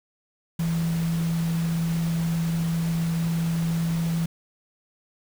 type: tone in noise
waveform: sine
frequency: 165.9 Hz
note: E3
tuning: 11 cents sharp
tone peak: -22 dBFS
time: 0.59-4.26 s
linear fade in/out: 5 ms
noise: pink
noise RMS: -38 dBFS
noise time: 0.59-4.26 s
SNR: +13 dB
effects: none